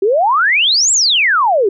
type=exponential two-way sweep; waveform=sine; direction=up then down; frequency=370 to 7902 to 370 Hz; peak=-9 dBFS; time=0.02-1.69 s; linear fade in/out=5 ms; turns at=0.92 s; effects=none